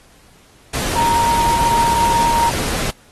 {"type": "tone in noise", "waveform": "sine", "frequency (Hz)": 932.3, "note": "A#5", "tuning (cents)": 0, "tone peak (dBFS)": -13, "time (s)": [0.96, 2.5], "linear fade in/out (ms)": 10, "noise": "pink", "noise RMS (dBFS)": -22, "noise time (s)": [0.73, 2.91], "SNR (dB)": 6, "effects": ["pink hiss -50 dBFS RMS until 3.11 s", "AAC 32 kbps"]}